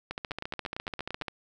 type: two click trains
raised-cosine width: 0.3 ms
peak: -19 / -18 dBFS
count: 9 / 18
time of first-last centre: 0.31-1.22 / 0.11-1.282 s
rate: 8.79 / 14.5 Hz
effects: none